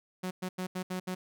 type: tone bursts at uneven times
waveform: sawtooth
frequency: 184 Hz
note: F#3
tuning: 9 cents flat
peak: -29 dBFS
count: 6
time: 0.23-0.31 / 0.42-0.49 / 0.58-0.67 / 0.75-0.83 / 0.9-1 / 1.07-1.15 s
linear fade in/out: 10 ms
effects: none